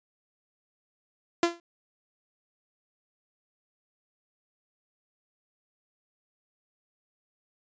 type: tone with exponential decay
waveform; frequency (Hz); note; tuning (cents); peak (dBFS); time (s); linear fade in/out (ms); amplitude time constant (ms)
sawtooth; 341.6; F4; -38; -14; 1.43-1.6; 2; 36
effects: resampled to 16000 Hz

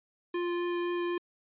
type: tone with vibrato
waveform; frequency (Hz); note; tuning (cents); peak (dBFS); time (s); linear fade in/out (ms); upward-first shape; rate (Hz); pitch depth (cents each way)
square; 349.2; F4; 0; -30; 0.34-1.18; 5; triangle; 3.9; 8
effects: resampled to 8000 Hz

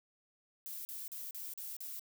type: noise bursts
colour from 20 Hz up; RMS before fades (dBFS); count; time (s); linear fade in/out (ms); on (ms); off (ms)
violet; -44; 6; 0.66-1.995; 0; 190; 39
effects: none

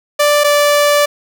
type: tone pair in turn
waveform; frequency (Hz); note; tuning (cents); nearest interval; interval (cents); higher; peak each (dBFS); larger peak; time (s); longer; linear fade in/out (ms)
sawtooth; 587.3 / 583.6; D5 / D5; 0 / -11; unison; 11; first; -5; neither; 0.19-0.44 / 0.44-1.06; second; 10
effects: none

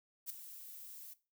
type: noise with ADSR envelope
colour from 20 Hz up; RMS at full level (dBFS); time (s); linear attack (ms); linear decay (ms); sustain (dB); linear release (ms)
violet; -39; 0.26-1.14; 41; 4; -12; 12
effects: noise-tail reverb RT60 0.3 s tail -17 dB re dry

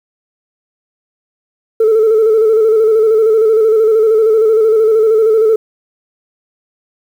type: tone with vibrato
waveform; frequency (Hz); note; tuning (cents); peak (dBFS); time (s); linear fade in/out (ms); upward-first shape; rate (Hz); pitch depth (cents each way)
sine; 440; A4; 0; -5; 1.8-5.56; 5; square; 13; 40
effects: tanh soft clip ceiling -4 dBFS + 7-bit

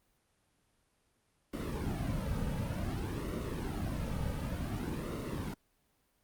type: noise with flanger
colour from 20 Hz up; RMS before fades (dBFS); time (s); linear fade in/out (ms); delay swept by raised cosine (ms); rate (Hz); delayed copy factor
brown; -36; 1.53-5.54; 5; 1.2 to 2.9; 0.55; -0.8
effects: pink hiss -74 dBFS RMS until 6.23 s + Opus 32 kbps

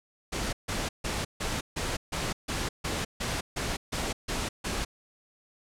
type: noise bursts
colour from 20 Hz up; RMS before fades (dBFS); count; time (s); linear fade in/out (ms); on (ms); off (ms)
pink; -31; 13; 0.32-4.85; 10; 210; 150
effects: low-pass 9000 Hz 12 dB/octave

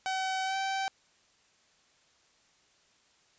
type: tone with pitch glide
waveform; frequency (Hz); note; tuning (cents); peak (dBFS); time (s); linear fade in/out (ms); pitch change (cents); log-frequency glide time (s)
sawtooth; 759 to 773.6; F#5 to G5; +44 to -23; -26; 0.06-0.88; 0; +33; 0.44-0.56
effects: white hiss -66 dBFS RMS until 3.38 s + resampled to 16000 Hz

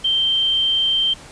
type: tone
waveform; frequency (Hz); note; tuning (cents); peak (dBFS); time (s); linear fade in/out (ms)
sine; 3136; G7; 0; -15; 0.04-1.14; 10
effects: pink hiss -41 dBFS RMS until 1.31 s + resampled to 22050 Hz

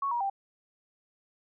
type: tone with pitch steps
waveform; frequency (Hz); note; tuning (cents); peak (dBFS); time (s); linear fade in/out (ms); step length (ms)
sine; 1109 / 952 / 788; C#6 / A#5 / G5; 0 / +36 / +9; -27; 0.02-0.299; 5; 93
effects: none

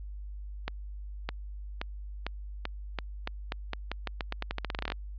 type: accelerating click train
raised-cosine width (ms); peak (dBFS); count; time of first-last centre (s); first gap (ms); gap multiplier
0.3; -16; 25; 0.68-4.92; 610; 0.86
effects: added 50 Hz sine -38 dBFS peak until 5.18 s + resampled to 11025 Hz

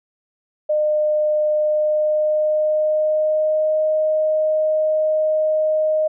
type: tone with pitch glide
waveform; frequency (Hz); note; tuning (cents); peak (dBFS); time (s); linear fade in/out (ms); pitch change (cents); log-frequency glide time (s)
sine; 607 to 620.8; D#5 to D#5; -43 to -4; -15; 0.69-6.08; 10; +39; 1.53-3.81
effects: none

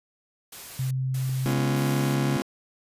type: noise bursts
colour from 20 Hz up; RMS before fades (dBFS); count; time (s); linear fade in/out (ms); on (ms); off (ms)
white; -41; 3; 0.52-2.15; 5; 390; 230
type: tone with pitch glide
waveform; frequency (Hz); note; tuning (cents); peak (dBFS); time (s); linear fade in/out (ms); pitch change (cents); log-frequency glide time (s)
sine; 130.81 to 138.59; C3 to C#3; 0 to 0; -24; 0.79-2.37; 5; +100; 1.41-1.84
type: clicks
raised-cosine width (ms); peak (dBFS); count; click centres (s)
3; -31; 3; 1.294 / 1.53 / 1.583
type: chord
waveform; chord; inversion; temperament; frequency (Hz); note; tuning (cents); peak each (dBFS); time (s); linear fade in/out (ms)
40% pulse; C# dominant seventh; second; just; 207.9 / 249.5 / 277.2 / 346.5; G#3 / B3 / C#4 / E#4; +2 / +18 / 0 / -14; -30; 1.46-2.42; 0
effects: resampled to 32000 Hz

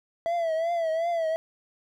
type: tone with vibrato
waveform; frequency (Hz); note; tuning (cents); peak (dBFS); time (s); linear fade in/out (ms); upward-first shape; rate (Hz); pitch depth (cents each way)
triangle; 663; E5; +10; -22; 0.26-1.36; 0; triangle; 2.7; 87
effects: none

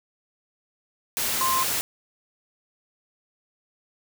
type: tone in noise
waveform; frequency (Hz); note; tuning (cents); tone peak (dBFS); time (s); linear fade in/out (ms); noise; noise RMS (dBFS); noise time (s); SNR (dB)
sine; 1046.5; C6; 0; -22; 1.41-1.63; 0; white; -26; 1.17-1.81; +1
effects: none

